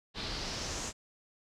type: noise with low-pass filter sweep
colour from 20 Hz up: pink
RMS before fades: -38 dBFS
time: 0.14-0.93 s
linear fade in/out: 50 ms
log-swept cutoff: 4000 to 7200 Hz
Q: 3.2
effects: none